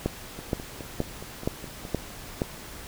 two click trains, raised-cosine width 2 ms, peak -11 / -24 dBFS, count 6 / 8, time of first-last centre 0.06-2.418 / 0.39-1.851 s, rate 2.12 / 4.79 Hz, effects pink hiss -42 dBFS RMS until 2.87 s

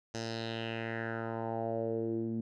10% pulse tone with low-pass filter sweep, 113.8 Hz, A#2, 41 cents flat, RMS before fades -36 dBFS, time 0.14-2.41 s, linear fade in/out 5 ms, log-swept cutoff 6100 to 240 Hz, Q 3.5, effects none

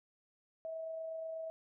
sine tone with amplitude modulation, 647 Hz, E5, 32 cents flat, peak -38 dBFS, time 0.65-1.5 s, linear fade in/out 0 ms, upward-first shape sine, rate 28.2 Hz, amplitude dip 25%, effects none

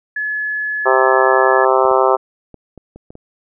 sine tone, 1708 Hz, G#6, 48 cents sharp, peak -18 dBFS, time 0.16-1.65 s, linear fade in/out 5 ms
harmonic tone, 130.81 Hz, C3, in tune, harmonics 3 / 4 / 5 / 6 / 7 / 8 / 9 / 10, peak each -16 / -17 / -18 / -19 / -19 / -20 / -21 / -21 dBFS, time 0.85-2.17 s, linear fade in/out 20 ms
clicks, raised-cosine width 2 ms, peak -23 dBFS, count 7, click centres 1.852 / 1.913 / 2.543 / 2.777 / 2.96 / 3.105 / 3.154 s
effects none

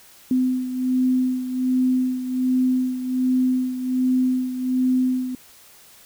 sine beating tone pair, 255 / 256.3 Hz, C4 / C4, -44 / -36 cents, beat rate 1.3 Hz, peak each -19 / -25 dBFS, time 0.31-5.35 s, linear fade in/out 2 ms, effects white hiss -49 dBFS RMS until 6.05 s

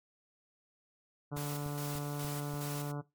harmonic tone, 145.2 Hz, D3, 19 cents flat, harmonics 1 / 2 / 3 / 4 / 5 / 6 / 7 / 8 / 9 / 10, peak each -36 / -42 / -46 / -48 / -50 / -52 / -53 / -54 / -55 / -56 dBFS, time 1.31-3.02 s, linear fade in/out 20 ms
white noise with tremolo, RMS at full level -44 dBFS, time 1.36-2.92 s, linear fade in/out 10 ms, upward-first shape square, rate 2.4 Hz, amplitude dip 50%
click train, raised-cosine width 5 ms, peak -35 dBFS, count 5, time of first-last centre 1.37-2.54 s, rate 3.42 Hz
effects noise-tail reverb RT60 0.2 s tail -18 dB re dry + MP3 96 kbps

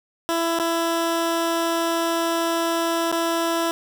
15% pulse tone with dropouts, 333.5 Hz, E4, 20 cents sharp, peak -14 dBFS, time 0.29-3.71 s, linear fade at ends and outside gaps 0 ms, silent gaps 0.588-0.598 / 3.116-3.125 s, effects none

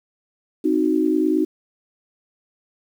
sine chord, C diminished, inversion none, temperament equal, 261.6 / 311.1 / 370 Hz, C4 / Eb4 / Gb4, 0 / 0 / 0 cents, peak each -23 / -18 / -22 dBFS, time 0.64-1.45 s, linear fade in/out 10 ms, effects 8-bit

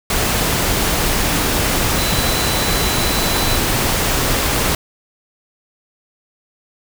sine tone in noise, 3993 Hz, B7, 18 cents sharp, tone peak -25 dBFS, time 1.98-3.57 s, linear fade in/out 2 ms, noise pink, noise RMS -17 dBFS, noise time 0.1-4.75 s, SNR -11 dB, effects none

